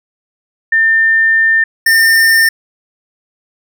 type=tone pair in turn; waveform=sine / square; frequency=1800 / 1807 Hz; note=A6 / A6; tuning=+39 / +46 cents; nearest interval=unison; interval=7 cents; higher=second; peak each=-7 dBFS; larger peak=neither; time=0.72-1.64 / 1.86-2.49 s; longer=first; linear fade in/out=5 ms; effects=none